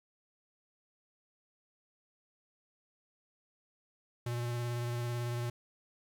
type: tone with vibrato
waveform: square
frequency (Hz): 120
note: B2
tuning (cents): -49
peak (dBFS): -34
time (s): 4.26-5.5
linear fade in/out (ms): 5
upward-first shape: square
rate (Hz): 18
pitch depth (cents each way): 15
effects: 11-bit